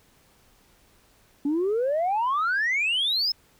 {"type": "exponential sweep", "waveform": "sine", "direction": "up", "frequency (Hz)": [277.2, 5274], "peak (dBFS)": -20, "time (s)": [1.45, 3.32], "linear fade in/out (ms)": 5, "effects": ["tanh soft clip ceiling -19 dBFS", "pink hiss -60 dBFS RMS until 3.59 s"]}